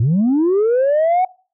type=linear sweep; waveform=sine; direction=up; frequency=103.83 to 753 Hz; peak=-10 dBFS; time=0-1.25 s; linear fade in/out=5 ms; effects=noise-tail reverb RT60 0.4 s tail -24 dB re dry + tanh soft clip ceiling -10 dBFS